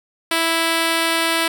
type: tone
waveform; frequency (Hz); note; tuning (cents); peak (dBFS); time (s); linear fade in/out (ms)
5% pulse; 329.6; E4; 0; -5; 0.31-1.48; 5
effects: none